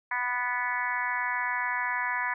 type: harmonic tone with a mistuned harmonic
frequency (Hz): 246.9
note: B3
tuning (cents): 0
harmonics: 3 / 4 / 5 / 6 / 7 / 8 / 9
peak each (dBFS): -41 / -31 / -41 / -37 / -32 / -34 / -38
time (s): 0.11-2.34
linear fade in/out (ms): 5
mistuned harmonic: 5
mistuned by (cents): -16
effects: none